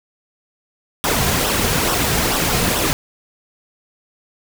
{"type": "noise with flanger", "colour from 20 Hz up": "pink", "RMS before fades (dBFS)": -18, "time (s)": [1.04, 2.93], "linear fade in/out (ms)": 0, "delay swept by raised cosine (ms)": [0.43, 3.53], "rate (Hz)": 2.3, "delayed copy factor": -0.55, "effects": []}